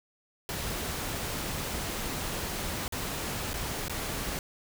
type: noise with dropouts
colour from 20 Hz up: pink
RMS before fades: -34 dBFS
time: 0.49-4.39 s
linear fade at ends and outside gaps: 1 ms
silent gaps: 2.88-2.923 / 3.533-3.54 / 3.882-3.896 s
effects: none